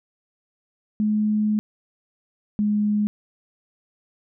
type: tone pair in turn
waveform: sine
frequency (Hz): 212.4 / 209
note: G#3 / G#3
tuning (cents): +39 / +11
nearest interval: unison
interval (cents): 28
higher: first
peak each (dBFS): -18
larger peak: neither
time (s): 1-1.59 / 2.59-3.07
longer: first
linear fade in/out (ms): 0
effects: none